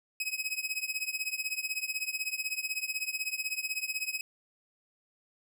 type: tone with tremolo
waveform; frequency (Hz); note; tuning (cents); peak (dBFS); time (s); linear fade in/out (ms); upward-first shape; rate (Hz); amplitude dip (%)
sawtooth; 2542; D#7; +36; -25; 0.2-4.21; 2; triangle; 16; 95
effects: none